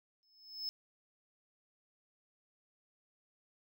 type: tone with exponential growth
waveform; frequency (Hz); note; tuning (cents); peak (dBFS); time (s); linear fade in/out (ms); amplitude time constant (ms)
triangle; 5220; E8; -18; -33; 0.23-0.69; 0; 100
effects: none